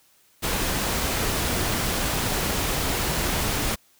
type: noise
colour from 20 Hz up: pink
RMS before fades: -25 dBFS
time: 0.42-3.76 s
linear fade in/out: 20 ms
effects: white hiss -60 dBFS RMS until 3.99 s